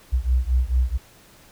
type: beating tone pair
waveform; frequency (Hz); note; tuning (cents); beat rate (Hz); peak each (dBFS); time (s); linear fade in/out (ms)
sine; 60.7 / 65.2; B1 / C2; -29 / -5; 4.5; -20 / -21; 0.12-0.98; 20
effects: pink hiss -51 dBFS RMS until 1.51 s